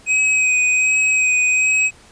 square tone with vibrato, 2522 Hz, D#7, 23 cents sharp, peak -14 dBFS, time 0.06-1.91 s, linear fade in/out 50 ms, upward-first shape sine, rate 1.3 Hz, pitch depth 20 cents each way, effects pink hiss -47 dBFS RMS until 2.11 s + resampled to 22050 Hz

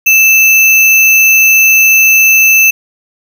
sine tone with sample-and-hold, 2637 Hz, E7, in tune, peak -3 dBFS, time 0.06-2.71 s, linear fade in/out 10 ms, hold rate 8820 Hz, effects none

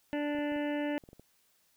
harmonic tone, 293.2 Hz, D4, 3 cents flat, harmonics 1 / 2 / 3 / 5 / 6 / 7 / 8 / 9 / 10, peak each -32 / -36 / -43 / -50 / -44 / -48 / -55 / -50 / -51 dBFS, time 0.13-0.98 s, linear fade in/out 0 ms
clicks, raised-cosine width 2 ms, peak -38 dBFS, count 8, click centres 0.35 / 0.386 / 0.521 / 0.562 / 1.038 / 1.089 / 1.131 / 1.196 s
effects white hiss -70 dBFS RMS until 1.76 s

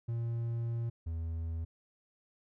triangle tone pair in turn, 116.54 / 82.05 Hz, A#2 / E2, 0 / -8 cents, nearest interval tritone, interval 608 cents, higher first, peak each -30 / -32 dBFS, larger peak first, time 0.08-0.9 / 1.06-1.65 s, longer first, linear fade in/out 10 ms, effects none

